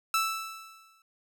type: tone with exponential decay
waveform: sawtooth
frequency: 1320 Hz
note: E6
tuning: 2 cents sharp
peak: -19 dBFS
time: 0.14-1.02 s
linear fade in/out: 2 ms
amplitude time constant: 190 ms
effects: none